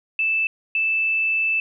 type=tone pair in turn; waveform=sine; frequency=2637 / 2637 Hz; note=E7 / E7; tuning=0 / 0 cents; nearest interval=unison; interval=0 cents; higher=neither; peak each=-18 dBFS; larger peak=neither; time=0.19-0.47 / 0.75-1.6 s; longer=second; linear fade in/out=2 ms; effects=none